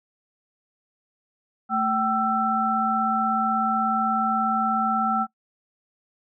sine tone cluster, 220.9 / 770 / 1332 Hz, A3 / G5 / E6, +7 / -31 / +18 cents, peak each -27 / -24 / -23 dBFS, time 1.69-5.27 s, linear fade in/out 50 ms, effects noise-tail reverb RT60 0.1 s tail -20 dB re dry

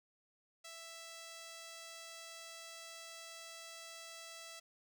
5% pulse tone, 661 Hz, E5, 5 cents sharp, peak -38 dBFS, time 0.64-4.6 s, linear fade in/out 10 ms, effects 13-bit

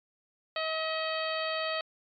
harmonic tone with a mistuned harmonic, 637 Hz, D#5, 41 cents sharp, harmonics 1 / 2 / 3 / 4 / 5 / 6 / 7, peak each -33 / -36 / -38 / -39 / -40 / -41 / -41 dBFS, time 0.56-1.81 s, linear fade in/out 2 ms, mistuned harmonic 5, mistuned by -18 cents, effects MP3 96 kbps

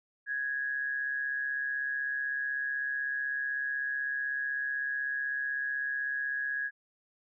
sine tone with amplitude modulation, 1661.2 Hz, G#6, in tune, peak -28 dBFS, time 0.26-6.71 s, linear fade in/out 50 ms, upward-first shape sine, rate 136 Hz, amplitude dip 50%, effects none

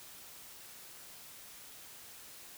silence, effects white hiss -52 dBFS RMS until 2.57 s

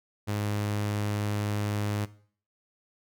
sawtooth tone, 103.83 Hz, G#2, in tune, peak -24 dBFS, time 0.27-2.06 s, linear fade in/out 20 ms, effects noise-tail reverb RT60 0.5 s tail -18 dB re dry

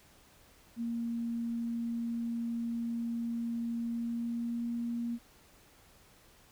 sine tone with pitch glide, 233.1 to 235.5 Hz, A#3 to A#3, 0 to +18 cents, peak -32 dBFS, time 0.76-5.19 s, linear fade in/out 50 ms, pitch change +18 cents, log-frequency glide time 3.84-4.66 s, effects pink hiss -61 dBFS RMS until 6.51 s

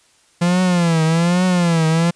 45% pulse tone with vibrato, 171.2 Hz, F3, 34 cents flat, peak -13 dBFS, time 0.41-2.11 s, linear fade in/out 10 ms, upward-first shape triangle, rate 1.2 Hz, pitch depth 140 cents each way, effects white hiss -55 dBFS RMS until 2.15 s + resampled to 22050 Hz

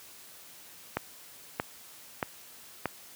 click train, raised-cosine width 0.5 ms, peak -13 dBFS, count 4, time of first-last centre 0.97-2.857 s, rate 1.59 Hz, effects white hiss -51 dBFS RMS until 3.15 s + high-pass 80 Hz 12 dB/octave

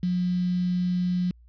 sine tone with quantisation, 179.6 Hz, F3, 49 cents sharp, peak -22 dBFS, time 0.03-1.31 s, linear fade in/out 2 ms, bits 7, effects added 59 Hz sine -50 dBFS peak until 1.48 s + resampled to 11025 Hz

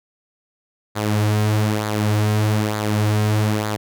sawtooth tone with flanger, 106.2 Hz, G#2, 39 cents sharp, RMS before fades -19 dBFS, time 0.95-3.77 s, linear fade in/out 20 ms, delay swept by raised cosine 0.35 to 6.05 ms, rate 1.1 Hz, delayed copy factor -0.55, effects none

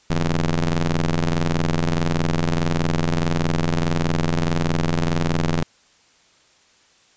sawtooth ring-modulated tone, 84.8 Hz, E2, 50 cents sharp, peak -11 dBFS, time 0.1-5.63 s, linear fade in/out 0 ms, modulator 74 Hz, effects white hiss -56 dBFS RMS until 7.16 s + resampled to 16000 Hz

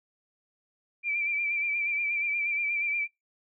sine tone with vibrato, 2349 Hz, D7, in tune, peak -26 dBFS, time 1.03-3.08 s, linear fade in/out 50 ms, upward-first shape sine, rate 8.4 Hz, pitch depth 43 cents each way, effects noise-tail reverb RT60 0.2 s tail -25 dB re dry

